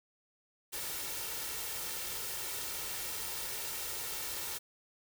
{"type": "noise with comb filter", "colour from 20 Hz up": "white", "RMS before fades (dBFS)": -39, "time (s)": [0.72, 4.59], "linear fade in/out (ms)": 20, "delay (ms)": 2.2, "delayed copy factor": 0.5, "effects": []}